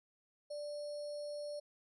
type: tone with sample-and-hold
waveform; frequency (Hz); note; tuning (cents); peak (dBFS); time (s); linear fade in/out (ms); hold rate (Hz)
sine; 587.3; D5; 0; -40; 0.5-1.6; 10; 4900
effects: resampled to 24000 Hz